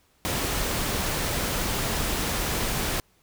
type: noise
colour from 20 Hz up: pink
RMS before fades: -27 dBFS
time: 0.25-3 s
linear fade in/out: 0 ms
effects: pink hiss -64 dBFS RMS until 3.22 s